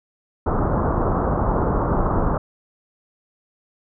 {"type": "low-pass noise", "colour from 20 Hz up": "pink", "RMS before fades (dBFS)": -20, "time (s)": [0.46, 2.38], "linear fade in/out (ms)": 5, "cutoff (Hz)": 1300, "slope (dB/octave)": 48, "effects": []}